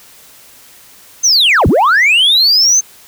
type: linear two-way sweep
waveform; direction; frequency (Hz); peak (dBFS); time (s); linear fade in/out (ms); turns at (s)
sine; down then up; 6370 to 49 to 6370; -4; 1.23-2.81; 20; 1.67
effects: tanh soft clip ceiling -5 dBFS + white hiss -41 dBFS RMS until 3.07 s